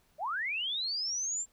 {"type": "linear sweep", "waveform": "sine", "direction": "up", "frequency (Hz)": [556, 7459], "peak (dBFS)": -31, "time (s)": [0.18, 1.46], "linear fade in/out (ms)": 50, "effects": ["pink hiss -69 dBFS RMS until 1.52 s"]}